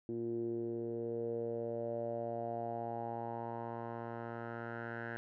10% pulse tone with low-pass filter sweep, 116.54 Hz, A#2, in tune, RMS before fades -40 dBFS, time 0.09-5.17 s, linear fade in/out 0 ms, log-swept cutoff 320 to 1600 Hz, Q 5.1, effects none

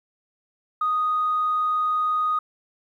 sine tone, 1243 Hz, D#6, 2 cents flat, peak -19 dBFS, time 0.81-2.39 s, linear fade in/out 5 ms, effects tanh soft clip ceiling -15 dBFS + 10-bit

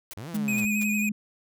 white noise bursts, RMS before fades -40 dBFS, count 4, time 0.11-0.836 s, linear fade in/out 0 ms, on 24 ms, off 210 ms
sawtooth exponential two-way sweep, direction up then down, 90.4 to 174.61 to 109 Hz, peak -32 dBFS, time 0.17-0.65 s, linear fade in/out 0 ms, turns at 0.29 s
sine tone, 210.2 Hz, G#3, 21 cents sharp, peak -25 dBFS, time 0.34-1.12 s, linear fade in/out 5 ms
square tone with vibrato, 2487 Hz, D#7, 1 cent flat, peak -27 dBFS, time 0.48-1.09 s, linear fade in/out 2 ms, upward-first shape sine, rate 11 Hz, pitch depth 40 cents each way
effects none

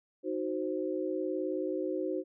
sine chord, C diminished, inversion first, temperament equal, 311.1 / 370 / 523.3 Hz, Eb4 / Gb4 / C5, 0 / 0 / 0 cents, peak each -35 / -34 / -36 dBFS, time 0.23-2.24 s, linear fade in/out 50 ms, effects none

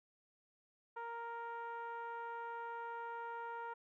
10% pulse tone with low-pass filter, 466.2 Hz, A#4, in tune, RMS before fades -45 dBFS, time 0.96-3.74 s, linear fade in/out 10 ms, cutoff 1100 Hz, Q 2.9, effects none

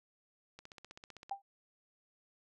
click train, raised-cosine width 0.2 ms, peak -33 dBFS, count 12, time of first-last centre 0.59-1.295 s, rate 15.6 Hz
sine tone with exponential decay, 792 Hz, G5, 18 cents sharp, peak -32 dBFS, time 1.31-1.42 s, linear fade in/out 5 ms, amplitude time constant 23 ms
effects none

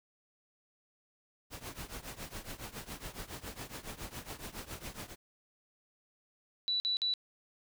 pink noise with tremolo, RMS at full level -41 dBFS, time 1.5-5.16 s, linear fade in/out 50 ms, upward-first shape triangle, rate 7.2 Hz, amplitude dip 90%
sine tone bursts, 3951 Hz, B7, in tune, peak -29 dBFS, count 3, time 6.68-7.138 s, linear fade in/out 0 ms, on 120 ms, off 49 ms
effects none

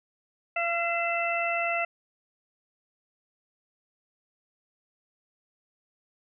harmonic tone with a mistuned harmonic, 682 Hz, F5, 41 cents flat, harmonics 1 / 2 / 3 / 4, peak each -29 / -33 / -32 / -30 dBFS, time 0.56-1.85 s, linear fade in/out 5 ms, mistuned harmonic 4, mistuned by -45 cents, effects none

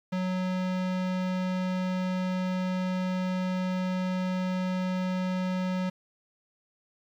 square tone, 184.4 Hz, F#3, 6 cents flat, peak -28 dBFS, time 0.12-5.9 s, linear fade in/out 10 ms, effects low-pass 4000 Hz 12 dB/octave + 9-bit

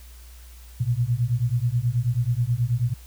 sine beating tone pair, 116.1 / 125.4 Hz, A#2 / B2, -7 / +27 cents, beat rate 9.3 Hz, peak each -23 dBFS, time 0.8-2.94 s, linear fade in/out 10 ms, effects added 60 Hz sine -42 dBFS peak until 3.06 s + white hiss -52 dBFS RMS until 3.06 s

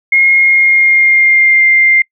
sine tone with pitch glide, 2148 to 2100 Hz, C7 to C7, +45 to +6 cents, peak -5 dBFS, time 0.12-2.02 s, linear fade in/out 5 ms, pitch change -39 cents, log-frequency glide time 0.32-1.7 s, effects noise-tail reverb RT60 0.1 s tail -26 dB re dry

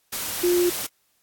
sine tone in noise, 353.2 Hz, F4, 20 cents sharp, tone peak -17 dBFS, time 0.43-0.7 s, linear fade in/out 10 ms, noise white, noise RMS -29 dBFS, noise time 0.12-0.87 s, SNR +9 dB, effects white hiss -67 dBFS RMS until 1.22 s + AAC 64 kbps

